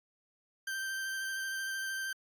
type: tone with vibrato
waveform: 40% pulse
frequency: 1565 Hz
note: G6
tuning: 3 cents flat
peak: -34 dBFS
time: 0.67-2.13 s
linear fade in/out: 5 ms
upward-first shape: sine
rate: 13 Hz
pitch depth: 12 cents each way
effects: AAC 64 kbps